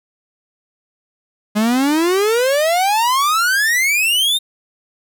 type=exponential sweep; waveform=45% pulse; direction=up; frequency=205.7 to 3729 Hz; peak=-13 dBFS; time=1.55-4.39 s; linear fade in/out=20 ms; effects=none